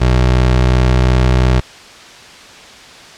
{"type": "tone with pitch glide", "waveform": "25% pulse", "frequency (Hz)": [62.5, 63.04], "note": ["B1", "B1"], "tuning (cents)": [21, 36], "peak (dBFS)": -5, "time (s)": [0, 1.61], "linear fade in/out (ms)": 20, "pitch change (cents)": 15, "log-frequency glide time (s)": [0.24, 1.33], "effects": ["white hiss -36 dBFS RMS until 3.17 s", "low-pass 5000 Hz 12 dB/octave"]}